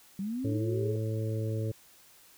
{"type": "linear sweep", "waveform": "sine", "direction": "up", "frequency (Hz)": [186.8, 439.5], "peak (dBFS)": -31, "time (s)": [0.19, 0.96], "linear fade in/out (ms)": 2}
{"type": "harmonic tone", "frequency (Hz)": 110, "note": "A2", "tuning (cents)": 0, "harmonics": [1, 2, 3, 4, 5], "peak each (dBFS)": [-30, -43, -40, -39, -42], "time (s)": [0.44, 1.72], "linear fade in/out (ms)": 10}
{"effects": ["white hiss -58 dBFS RMS until 2.37 s"]}